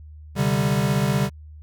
square chord, C suspended second, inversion none, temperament equal, 130.81 / 146.83 / 196 Hz, C3 / D3 / G3, 0 / 0 / 0 cents, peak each -24 dBFS, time 0.35-1.3 s, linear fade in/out 50 ms, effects added 76 Hz sine -39 dBFS peak until 1.62 s

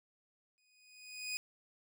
20% pulse tone with exponential growth, 2489 Hz, D#7, in tune, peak -30 dBFS, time 0.58-1.37 s, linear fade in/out 0 ms, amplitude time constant 170 ms, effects none

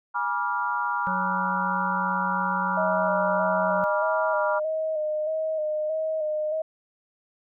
sine chord, G# diminished seventh, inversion none, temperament equal with one note detuned, 830.6 / 968 / 1174.7 / 1396.9 Hz, G#5 / B5 / D6 / F6, 0 / -35 / 0 / 0 cents, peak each -33 / -27 / -31 / -29 dBFS, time 0.14-4.6 s, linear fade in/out 20 ms
harmonic tone, 185 Hz, F#3, in tune, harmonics 1 / 3 / 5 / 7 / 8, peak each -31 / -38 / -39 / -39 / -38 dBFS, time 1.07-3.84 s, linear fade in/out 0 ms
sine tone with vibrato, 622.3 Hz, D#5, in tune, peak -24 dBFS, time 2.77-6.62 s, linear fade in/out 5 ms, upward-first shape square, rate 1.6 Hz, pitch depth 29 cents each way
effects none

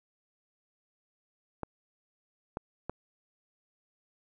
clicks, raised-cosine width 1 ms, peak -20 dBFS, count 3, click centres 1.633 / 2.571 / 2.896 s, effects none

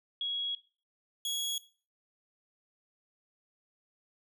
sine / sawtooth tone pair in turn, 3322 / 3336 Hz, G#7 / G#7, 0 / +7 cents, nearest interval unison, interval 7 cents, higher second, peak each -31 / -29 dBFS, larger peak second, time 0.21-0.55 / 1.25-1.58 s, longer first, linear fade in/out 2 ms, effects noise-tail reverb RT60 0.4 s tail -18 dB re dry

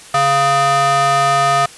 square ring-modulated tone, 277.2 Hz, C#4, in tune, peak -9 dBFS, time 0.14-1.66 s, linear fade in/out 5 ms, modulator 972 Hz, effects white hiss -38 dBFS RMS until 1.77 s + resampled to 24000 Hz

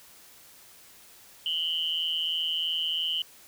sine tone with amplitude modulation, 3016 Hz, F#7, 32 cents sharp, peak -22 dBFS, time 1.46-3.22 s, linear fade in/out 2 ms, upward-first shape sine, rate 163 Hz, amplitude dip 95%, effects white hiss -53 dBFS RMS until 3.47 s

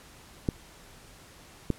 clicks, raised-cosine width 3 ms, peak -12 dBFS, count 2, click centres 0.488 / 1.703 s, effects pink hiss -52 dBFS RMS until 1.78 s + low-pass 12000 Hz 12 dB/octave

